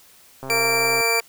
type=click train; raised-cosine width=1 ms; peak=-20 dBFS; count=78; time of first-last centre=0.43-1.009 s; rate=133 Hz
type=harmonic tone; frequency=230 Hz; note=A#3; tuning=23 cents flat; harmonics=2 / 3 / 4 / 5 / 6 / 7 / 8; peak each=-24 / -28 / -30 / -32 / -34 / -35 / -36 dBFS; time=0.49-1.21 s; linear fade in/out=20 ms
type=tone; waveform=sawtooth; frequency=2344 Hz; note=D7; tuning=4 cents flat; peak=-16 dBFS; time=0.5-1.2 s; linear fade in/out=0 ms
effects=white hiss -51 dBFS RMS until 1.28 s